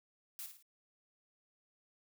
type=noise with echo; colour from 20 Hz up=blue; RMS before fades=-45 dBFS; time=0.39-0.46 s; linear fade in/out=0 ms; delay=55 ms; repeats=3; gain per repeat=-7 dB; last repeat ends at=0.625 s; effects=none